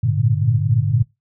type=tone cluster; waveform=sine; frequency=101.1 / 114.2 / 118.4 / 146.9 Hz; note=G#2 / A#2 / A#2 / D3; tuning=-46 / -35 / +27 / +1 cents; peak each=-20 dBFS; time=0.03-1.03 s; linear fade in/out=10 ms; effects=noise-tail reverb RT60 0.2 s tail -21 dB re dry